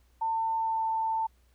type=tone with pitch glide; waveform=sine; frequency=898 to 891.8 Hz; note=A5 to A5; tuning=+35 to +23 cents; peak=-26 dBFS; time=0.21-1.27 s; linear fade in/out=10 ms; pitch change=-12 cents; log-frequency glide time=0.56-0.83 s; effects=added 61 Hz sine -61 dBFS peak until 1.54 s + pink hiss -70 dBFS RMS until 1.54 s